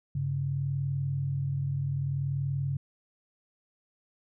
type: tone pair together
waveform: sine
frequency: 98 / 138.59 Hz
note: G2 / C#3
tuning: 0 / 0 cents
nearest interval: tritone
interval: 600 cents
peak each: -35 / -28 dBFS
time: 0.15-2.77 s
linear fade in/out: 5 ms
effects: none